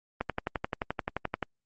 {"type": "click train", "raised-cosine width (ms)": 0.5, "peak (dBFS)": -14, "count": 15, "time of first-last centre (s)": [0.21, 1.427], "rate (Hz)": 11.5, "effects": ["Opus 32 kbps"]}